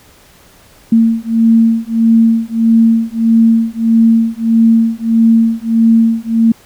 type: beating tone pair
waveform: sine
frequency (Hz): 226.4 / 228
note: A3 / A#3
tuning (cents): +50 / -38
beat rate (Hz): 1.6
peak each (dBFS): -10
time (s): 0.92-6.52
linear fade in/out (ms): 5
effects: pink hiss -44 dBFS RMS until 6.65 s